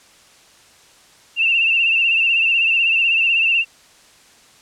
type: tone with vibrato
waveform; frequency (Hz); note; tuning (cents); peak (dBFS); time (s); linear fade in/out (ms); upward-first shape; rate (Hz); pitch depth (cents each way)
sine; 2709; E7; +47; -13; 1.36-3.65; 50; sine; 16; 58
effects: white hiss -49 dBFS RMS until 4.61 s + low-pass 8000 Hz 12 dB/octave